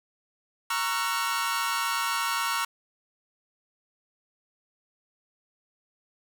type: chord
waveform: sawtooth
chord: F# dominant seventh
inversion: first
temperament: equal with one note detuned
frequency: 932.3 / 1108.7 / 1352.5 / 1480 Hz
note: A#5 / C#6 / E6 / F#6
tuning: 0 / 0 / +44 / 0 cents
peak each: -28 / -27 / -27 / -31 dBFS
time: 0.7-2.65 s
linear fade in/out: 5 ms
effects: none